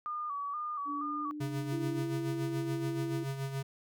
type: tone with vibrato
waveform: sine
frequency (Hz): 1174.7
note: D6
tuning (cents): 0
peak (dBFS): -34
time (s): 0.06-1.31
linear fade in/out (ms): 0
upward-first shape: square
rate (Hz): 2.1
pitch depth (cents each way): 56
type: tone with pitch glide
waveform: sine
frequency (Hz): 292.1 to 299.3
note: D4 to D4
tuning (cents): -9 to +33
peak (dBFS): -38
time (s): 0.85-2.04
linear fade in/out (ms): 50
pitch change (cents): +42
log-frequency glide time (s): 1.04-1.3
type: tone with tremolo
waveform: square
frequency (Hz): 136.1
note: C#3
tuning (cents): -31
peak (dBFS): -33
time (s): 1.4-3.63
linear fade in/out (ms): 10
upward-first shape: sine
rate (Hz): 7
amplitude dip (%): 55
type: tone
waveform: sine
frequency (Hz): 333.9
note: E4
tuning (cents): +22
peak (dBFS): -34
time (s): 1.72-3.24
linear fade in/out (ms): 10
effects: none